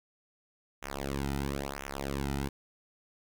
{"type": "tone with flanger", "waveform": "sawtooth", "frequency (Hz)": 69.3, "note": "C#2", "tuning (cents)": 0, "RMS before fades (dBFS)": -35, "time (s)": [0.82, 2.49], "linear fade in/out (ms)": 10, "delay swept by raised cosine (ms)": [0.22, 1.82], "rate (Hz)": 0.99, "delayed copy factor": -0.95, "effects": []}